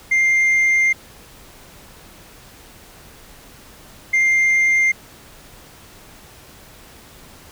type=tone pair in turn; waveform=sine; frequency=2103 / 2103 Hz; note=C7 / C7; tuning=+8 / +8 cents; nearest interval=unison; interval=0 cents; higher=neither; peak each=-10 dBFS; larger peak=neither; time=0.11-0.93 / 4.13-4.92 s; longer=first; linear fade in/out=10 ms; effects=tanh soft clip ceiling -12 dBFS + pink hiss -44 dBFS RMS until 7.51 s